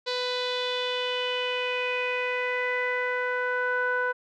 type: tone with low-pass filter sweep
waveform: sawtooth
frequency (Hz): 497.8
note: B4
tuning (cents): +14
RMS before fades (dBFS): -28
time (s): 0.06-4.13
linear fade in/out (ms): 20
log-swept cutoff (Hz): 4200 to 1400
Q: 5.1
effects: none